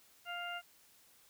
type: harmonic tone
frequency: 700 Hz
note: F5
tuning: 4 cents sharp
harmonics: 1 / 2 / 3 / 4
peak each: -44 / -43 / -49 / -45 dBFS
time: 0.25-0.62 s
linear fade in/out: 50 ms
effects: white hiss -65 dBFS RMS until 1.29 s